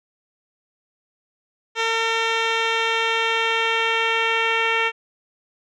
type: tone with low-pass filter sweep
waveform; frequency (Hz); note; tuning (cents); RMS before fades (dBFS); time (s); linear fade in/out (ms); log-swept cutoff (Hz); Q
10% pulse; 453.5; A#4; -48; -21; 1.75-4.92; 50; 4300 to 2800; 2.3
effects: none